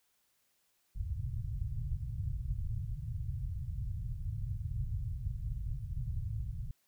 white low-pass noise, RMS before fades -37 dBFS, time 0.95-6.71 s, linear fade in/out 5 ms, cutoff 130 Hz, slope 48 dB/octave, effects white hiss -75 dBFS RMS until 6.87 s

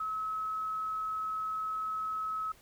sine tone, 1288 Hz, E6, 41 cents flat, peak -32 dBFS, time 0-2.52 s, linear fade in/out 5 ms, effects pink hiss -60 dBFS RMS until 2.61 s

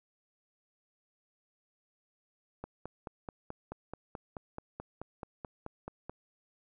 click train, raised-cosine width 1 ms, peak -26 dBFS, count 17, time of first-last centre 2.64-6.096 s, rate 4.63 Hz, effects none

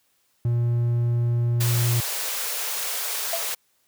triangle tone, 119 Hz, A#2, 36 cents sharp, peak -17 dBFS, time 0.45-2 s, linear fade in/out 0 ms
white high-pass noise, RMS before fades -28 dBFS, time 1.6-3.55 s, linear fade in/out 10 ms, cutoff 400 Hz, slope 96 dB/octave
sine tone with exponential decay, 669 Hz, E5, 25 cents sharp, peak -22 dBFS, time 3.33-3.48 s, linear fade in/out 2 ms, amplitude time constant 32 ms
effects white hiss -67 dBFS RMS until 3.87 s + high-pass 60 Hz 12 dB/octave

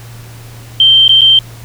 sine tone with dropouts, 3136 Hz, G7, in tune, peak -3 dBFS, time 0.8-1.39 s, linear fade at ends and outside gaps 2 ms, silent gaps 1.08-1.092 / 1.21-1.216 s, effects added 116 Hz sine -30 dBFS peak until 1.64 s + pink hiss -37 dBFS RMS until 1.64 s

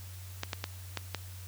clicks, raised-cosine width 0.2 ms, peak -15 dBFS, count 5, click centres 0.434 / 0.532 / 0.641 / 0.973 / 1.147 s, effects added 92 Hz sine -43 dBFS peak until 1.47 s + white hiss -52 dBFS RMS until 1.47 s

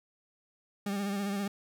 40% pulse tone with vibrato, 200 Hz, G3, 35 cents sharp, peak -30 dBFS, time 0.86-1.48 s, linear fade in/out 5 ms, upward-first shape sine, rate 15 Hz, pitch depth 41 cents each way, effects none

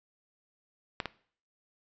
clicks, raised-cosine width 0.3 ms, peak -15 / -17 dBFS, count 2, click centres 1.002 / 1.057 s, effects noise-tail reverb RT60 0.5 s tail -18 dB re dry + resampled to 16000 Hz

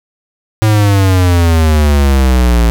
square exponential sweep, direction down, 110 to 56.6 Hz, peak -7 dBFS, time 0.62-2.7 s, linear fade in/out 0 ms, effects none

